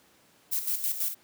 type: noise with tremolo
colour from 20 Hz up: violet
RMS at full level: -28 dBFS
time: 0.51-1.15 s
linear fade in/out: 20 ms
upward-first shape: square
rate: 6.1 Hz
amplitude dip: 60%
effects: pink hiss -61 dBFS RMS until 1.23 s + high-pass 150 Hz 12 dB/octave